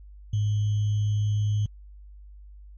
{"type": "tone with sample-and-hold", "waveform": "sine", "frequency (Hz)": 104.8, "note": "G#2", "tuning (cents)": 16, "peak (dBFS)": -21, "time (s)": [0.33, 1.66], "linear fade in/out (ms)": 5, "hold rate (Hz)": 3150, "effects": ["added 50 Hz sine -43 dBFS peak until 2.77 s", "MP3 32 kbps"]}